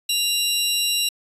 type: tone pair together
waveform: sawtooth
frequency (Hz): 2794 / 3928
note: F7 / B7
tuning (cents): 0 / -10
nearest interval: tritone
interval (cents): 590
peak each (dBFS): -19 / -19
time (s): 0.09-1.09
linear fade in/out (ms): 5
effects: resampled to 32000 Hz